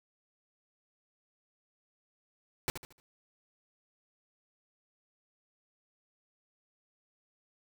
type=noise with echo; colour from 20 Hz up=pink; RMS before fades=-31 dBFS; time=2.68-2.7 s; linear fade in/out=0 ms; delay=75 ms; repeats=4; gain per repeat=-9 dB; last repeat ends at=3 s; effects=none